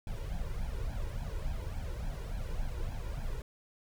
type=noise with flanger; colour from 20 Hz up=brown; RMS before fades=-36 dBFS; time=0.07-3.42 s; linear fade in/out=2 ms; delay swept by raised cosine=1.2 to 2.12 ms; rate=3.5 Hz; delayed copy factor=+0.8; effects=none